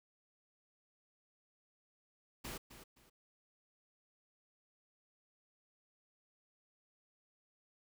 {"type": "noise with echo", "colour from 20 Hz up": "pink", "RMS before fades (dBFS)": -45, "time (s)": [2.44, 2.58], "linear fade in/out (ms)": 10, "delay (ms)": 260, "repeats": 2, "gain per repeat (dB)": -11, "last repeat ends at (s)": 3.1, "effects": []}